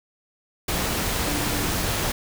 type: tone in noise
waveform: sine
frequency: 293.7 Hz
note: D4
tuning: in tune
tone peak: -31 dBFS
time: 1.27-1.71 s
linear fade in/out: 5 ms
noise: pink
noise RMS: -25 dBFS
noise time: 0.68-2.12 s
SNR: -9 dB
effects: none